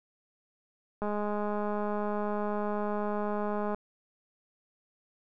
click train, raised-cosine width 1 ms, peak -20 dBFS, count 568, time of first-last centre 1.02-3.746 s, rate 208 Hz, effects none

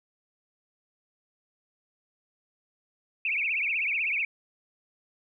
sine tone with vibrato, 2429 Hz, D#7, 42 cents flat, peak -25 dBFS, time 3.25-4.25 s, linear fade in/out 2 ms, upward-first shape triangle, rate 16 Hz, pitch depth 220 cents each way, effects none

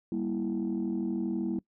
sine chord, E diminished, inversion first, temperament just, 197.78 / 237.3 / 329.6 Hz, G3 / Bb3 / E4, +16 / +31 / 0 cents, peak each -32 / -32 / -31 dBFS, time 0.12-1.59 s, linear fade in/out 2 ms, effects noise-tail reverb RT60 0.1 s tail -23 dB re dry + tanh soft clip ceiling -23 dBFS

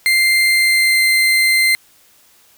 35% pulse tone with pitch glide, 2093 to 2080 Hz, C7 to C7, 0 to -11 cents, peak -9 dBFS, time 0.06-1.75 s, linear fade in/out 0 ms, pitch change -11 cents, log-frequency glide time 0.47-1.07 s, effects white hiss -51 dBFS RMS until 2.57 s

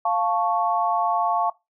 sine chord, F augmented, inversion none, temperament equal, 698.5 / 880 / 1108.7 Hz, F5 / A5 / C#6, 0 / 0 / 0 cents, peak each -23 / -24 / -24 dBFS, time 0.05-1.5 s, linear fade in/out 5 ms, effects noise-tail reverb RT60 0.2 s tail -20 dB re dry

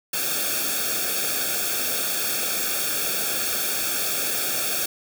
white noise with comb filter, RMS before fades -25 dBFS, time 0.13-4.86 s, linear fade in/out 5 ms, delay 1 ms, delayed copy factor -0.95, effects none

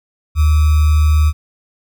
sine tone with sample-and-hold, 76.3 Hz, D#2, 33 cents flat, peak -8 dBFS, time 0.35-1.33 s, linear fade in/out 50 ms, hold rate 1225 Hz, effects none

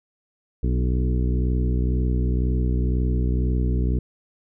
harmonic tone with a mistuned harmonic, 62 Hz, B1, 7 cents sharp, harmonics 1 / 2 / 3 / 4 / 5 / 6 / 7, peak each -20 / -26 / -30 / -32 / -34 / -36 / -37 dBFS, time 0.63-3.99 s, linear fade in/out 5 ms, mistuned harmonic 5, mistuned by -19 cents, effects none

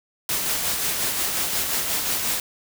white noise with tremolo, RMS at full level -23 dBFS, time 0.29-2.4 s, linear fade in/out 2 ms, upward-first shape sine, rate 5.6 Hz, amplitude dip 35%, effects none

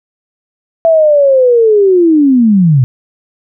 sine linear sweep, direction down, 667 to 120 Hz, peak -4 dBFS, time 0.85-2.84 s, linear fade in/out 0 ms, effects none

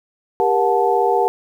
sine tone cluster, 397 / 472.9 / 731 / 873 Hz, G4 / A#4 / F#5 / A5, +22 / +25 / -21 / -14 cents, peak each -19 dBFS, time 0.4-1.28 s, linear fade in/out 0 ms, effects 8-bit

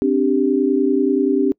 sine chord, C suspended second, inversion none, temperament equal with one note detuned, 263.4 / 293.7 / 392 Hz, C4 / D4 / G4, +12 / 0 / 0 cents, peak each -18 dBFS, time 0.02-1.52 s, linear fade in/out 0 ms, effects noise-tail reverb RT60 0.1 s tail -25 dB re dry

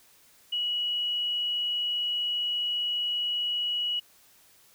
sine tone, 2925 Hz, F#7, 21 cents flat, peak -26 dBFS, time 0.52-4 s, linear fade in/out 10 ms, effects white hiss -59 dBFS RMS until 4.74 s

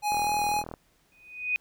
square tone with vibrato, 830.6 Hz, G#5, in tune, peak -25 dBFS, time 0.02-0.64 s, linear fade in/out 50 ms, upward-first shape square, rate 4 Hz, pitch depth 8 cents each way
click train, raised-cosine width 1 ms, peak -23 dBFS, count 26, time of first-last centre 0.12-0.739 s, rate 40.4 Hz
sine tone with exponential growth, 2489 Hz, D#7, in tune, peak -21 dBFS, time 1.12-1.56 s, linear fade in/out 0 ms, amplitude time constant 94 ms
effects pink hiss -66 dBFS RMS until 1.6 s

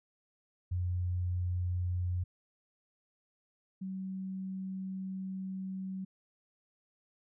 sine tone pair in turn, 89.5 / 189.64 Hz, F2 / F#3, +43 / +43 cents, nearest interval octave + minor second, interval 1300 cents, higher second, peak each -30 / -36 dBFS, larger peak first, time 0.71-2.24 / 3.81-6.05 s, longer second, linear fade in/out 10 ms, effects none

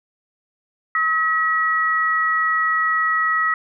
sine tone pair together, 1280.8 / 1923 Hz, D#6 / B6, +50 / -47 cents, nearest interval perfect fifth, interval 703 cents, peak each -19 dBFS, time 0.95-3.54 s, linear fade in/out 2 ms, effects none

